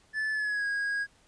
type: tone with pitch glide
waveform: triangle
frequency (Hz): 1740 to 1643.3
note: A6 to G#6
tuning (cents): -20 to -19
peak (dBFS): -26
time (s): 0.13-1.07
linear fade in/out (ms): 50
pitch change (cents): -99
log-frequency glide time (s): 0.32-0.66
effects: pink hiss -63 dBFS RMS until 1.27 s + resampled to 22050 Hz